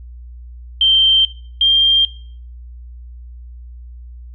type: tone pair in turn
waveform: sine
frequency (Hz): 3136 / 3187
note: G7 / G7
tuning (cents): 0 / +28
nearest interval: unison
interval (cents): 28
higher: second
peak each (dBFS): -9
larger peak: neither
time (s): 0.81-1.25 / 1.61-2.05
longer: neither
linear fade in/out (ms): 2
effects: noise-tail reverb RT60 0.5 s tail -18 dB re dry + added 60 Hz sine -32 dBFS peak until 4.34 s